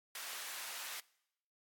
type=high-pass noise; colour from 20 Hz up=pink; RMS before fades=-45 dBFS; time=0.15-1 s; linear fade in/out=2 ms; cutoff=1200 Hz; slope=12 dB/octave; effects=noise-tail reverb RT60 0.8 s tail -23 dB re dry + AAC 64 kbps